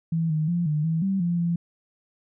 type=tone with pitch steps; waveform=sine; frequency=164.1 / 155.1 / 172.9 / 151 / 162.3 / 193.5 / 172.7 / 170.7 Hz; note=E3 / D#3 / F3 / D3 / E3 / G3 / F3 / F3; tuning=-8 / -5 / -17 / +48 / -27 / -22 / -19 / -39 cents; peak=-21 dBFS; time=0.12-1.56 s; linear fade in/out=5 ms; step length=180 ms; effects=none

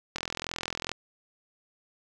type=click train; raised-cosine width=0.2 ms; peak=-14 dBFS; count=33; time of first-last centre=0.16-0.917 s; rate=42.3 Hz; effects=none

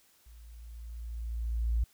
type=tone with level ramp; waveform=sine; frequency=57.2 Hz; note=A#1; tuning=32 cents flat; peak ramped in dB=-50 to -24 dBFS; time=0.26-1.84 s; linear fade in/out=5 ms; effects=white hiss -65 dBFS RMS until 1.93 s

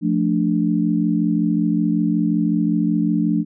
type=chord; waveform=sine; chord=D minor; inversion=first; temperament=equal; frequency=174.61 / 220 / 293.7 Hz; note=F3 / A3 / D4; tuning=0 / 0 / 0 cents; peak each=-20 dBFS; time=0.01-3.45 s; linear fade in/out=50 ms; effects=none

